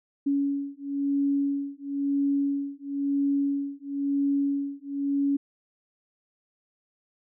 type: beating tone pair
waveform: sine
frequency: 280 / 280.99 Hz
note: C#4 / C#4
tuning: +18 / +24 cents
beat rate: 0.99 Hz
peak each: -27 dBFS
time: 0.26-5.37 s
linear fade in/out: 10 ms
effects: none